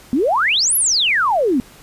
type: exponential two-way sweep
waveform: sine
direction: up then down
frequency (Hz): 233.1 to 11840 to 233.1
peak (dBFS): -13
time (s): 0.13-1.6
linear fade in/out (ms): 0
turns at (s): 0.76
effects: pink hiss -44 dBFS RMS until 1.82 s + resampled to 32000 Hz